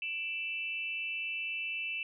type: tone with amplitude modulation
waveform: sine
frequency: 2656 Hz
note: E7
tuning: 12 cents sharp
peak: -30 dBFS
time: 0.02-2.03 s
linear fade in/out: 2 ms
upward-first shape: sine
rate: 300 Hz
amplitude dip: 80%
effects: none